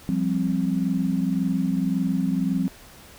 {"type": "chord", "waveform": "sine", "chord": "F suspended second", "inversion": "none", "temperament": "just", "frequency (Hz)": [174.61, 196.44, 261.9], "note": ["F3", "G3", "C4"], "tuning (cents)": [0, 4, 2], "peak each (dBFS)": -25, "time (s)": [0.09, 2.68], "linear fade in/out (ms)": 0, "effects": ["pink hiss -47 dBFS RMS until 3.18 s"]}